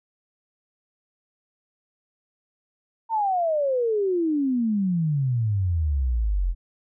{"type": "exponential sweep", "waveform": "sine", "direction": "down", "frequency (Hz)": [926, 41.2], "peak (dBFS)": -20, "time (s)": [3.09, 6.55], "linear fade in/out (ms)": 50, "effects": []}